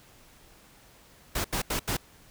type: noise bursts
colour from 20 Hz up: pink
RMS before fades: -29 dBFS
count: 4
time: 1.35-1.969 s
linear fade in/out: 5 ms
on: 94 ms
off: 81 ms
effects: pink hiss -56 dBFS RMS until 2.3 s